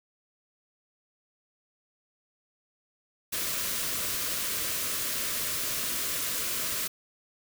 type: band-stop noise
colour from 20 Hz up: white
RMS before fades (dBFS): -31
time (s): 3.32-6.88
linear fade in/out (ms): 10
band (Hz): 690 to 970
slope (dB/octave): 96
effects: none